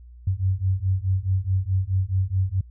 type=beating tone pair; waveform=sine; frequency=92.5 / 97.2 Hz; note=F#2 / G2; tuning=0 / -14 cents; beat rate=4.7 Hz; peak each=-23 dBFS; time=0.27-2.61 s; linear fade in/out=5 ms; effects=added 60 Hz sine -42 dBFS peak until 2.7 s